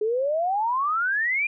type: exponential sweep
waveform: sine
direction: up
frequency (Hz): 415.3 to 2447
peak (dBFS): -21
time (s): 0.01-1.47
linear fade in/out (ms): 5
effects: none